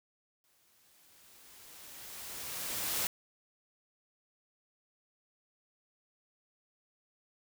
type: noise with exponential growth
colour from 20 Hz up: white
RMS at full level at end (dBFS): -32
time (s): 0.44-3.07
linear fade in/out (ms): 1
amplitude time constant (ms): 570
effects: none